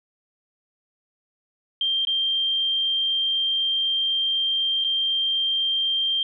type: tone with dropouts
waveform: sine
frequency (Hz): 3172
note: G7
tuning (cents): +20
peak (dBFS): -20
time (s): 1.81-6.23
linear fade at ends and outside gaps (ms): 2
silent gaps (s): 2.051-2.071 / 4.841-4.846
effects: none